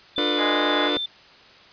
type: tone with vibrato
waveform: sine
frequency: 3525 Hz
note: A7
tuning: 2 cents sharp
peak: -25 dBFS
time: 0.16-1.06 s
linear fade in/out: 5 ms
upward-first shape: sine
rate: 2.7 Hz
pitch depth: 18 cents each way
type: chord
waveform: sawtooth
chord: B half-diminished seventh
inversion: first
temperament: just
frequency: 296.3 / 355.6 / 444.5 / 493.9 Hz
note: D4 / F4 / A4 / B4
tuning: +15 / +31 / +18 / 0 cents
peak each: -21 / -25 / -26 / -26 dBFS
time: 0.18-0.97 s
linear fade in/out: 0 ms
type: harmonic tone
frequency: 207.6 Hz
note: G#3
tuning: in tune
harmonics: 3 / 4 / 5 / 6 / 7 / 8 / 9 / 10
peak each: -29 / -30 / -31 / -32 / -32 / -33 / -34 / -34 dBFS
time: 0.37-0.91 s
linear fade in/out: 50 ms
effects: white hiss -49 dBFS RMS until 1.72 s + resampled to 11025 Hz